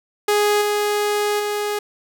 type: tone with level steps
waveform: sawtooth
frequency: 415.3 Hz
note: G#4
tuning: in tune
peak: -11 / -14 / -17 dBFS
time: 0.28-1.79 s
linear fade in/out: 5 ms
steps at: 0.61 / 1.39 s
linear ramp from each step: 10 ms
effects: none